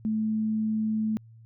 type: tone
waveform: sine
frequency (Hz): 217.7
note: A3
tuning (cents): -18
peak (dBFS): -24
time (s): 0.05-1.17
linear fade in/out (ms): 0
effects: added 113 Hz sine -48 dBFS peak until 1.45 s